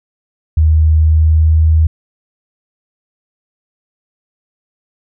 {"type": "tone with pitch glide", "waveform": "sine", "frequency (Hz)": [78.4, 79.4], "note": ["D#2", "D#2"], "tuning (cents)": [14, 36], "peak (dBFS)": -6, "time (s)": [0.57, 1.87], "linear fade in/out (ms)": 5, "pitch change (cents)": 22, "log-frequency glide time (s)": [0.93, 1.68], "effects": []}